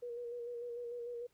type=tone with vibrato; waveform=sine; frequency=478.2 Hz; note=A#4; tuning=44 cents sharp; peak=-40 dBFS; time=0.02-1.27 s; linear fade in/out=10 ms; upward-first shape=square; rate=6.7 Hz; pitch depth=25 cents each way; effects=pink hiss -75 dBFS RMS until 1.33 s